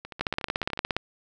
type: two click trains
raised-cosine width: 0.3 ms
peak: -22 / -9 dBFS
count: 11 / 14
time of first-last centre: 0.05-0.775 / 0.21-0.966 s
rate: 13.8 / 17.2 Hz
effects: none

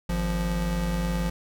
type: tone pair together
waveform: square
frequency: 51.61 / 173.6 Hz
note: G#1 / F3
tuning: -10 / -10 cents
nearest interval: octave + major sixth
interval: 2100 cents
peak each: -28 dBFS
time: 0.09-1.3 s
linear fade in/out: 5 ms
effects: none

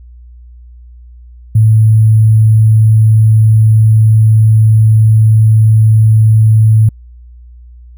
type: tone with sample-and-hold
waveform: sine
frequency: 109.6 Hz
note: A2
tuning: 6 cents flat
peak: -3 dBFS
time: 1.55-6.89 s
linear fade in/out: 5 ms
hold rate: 11025 Hz
effects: added 60 Hz sine -32 dBFS peak until 7.97 s

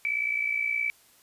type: tone with amplitude modulation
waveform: sine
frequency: 2305 Hz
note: D7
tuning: 33 cents flat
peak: -22 dBFS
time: 0.05-0.9 s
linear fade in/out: 0 ms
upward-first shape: sine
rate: 59.3 Hz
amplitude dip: 70%
effects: white hiss -59 dBFS RMS until 1.22 s + resampled to 32000 Hz

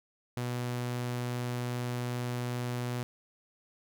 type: tone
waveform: sawtooth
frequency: 122.5 Hz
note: B2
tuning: 14 cents flat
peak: -28 dBFS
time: 0.37-3.03 s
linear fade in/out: 0 ms
effects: none

